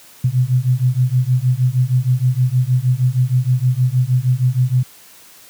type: beating tone pair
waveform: sine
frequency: 123.47 / 129.87 Hz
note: B2 / C3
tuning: 0 / -13 cents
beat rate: 6.4 Hz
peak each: -15 dBFS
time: 0.24-4.83 s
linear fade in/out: 5 ms
effects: white hiss -44 dBFS RMS until 5.49 s + high-pass 80 Hz 12 dB/octave